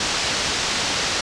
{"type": "low-pass noise", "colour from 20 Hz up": "white", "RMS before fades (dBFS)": -23, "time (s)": [0, 1.21], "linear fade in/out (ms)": 5, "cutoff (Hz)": 6100, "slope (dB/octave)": 24, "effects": ["resampled to 22050 Hz"]}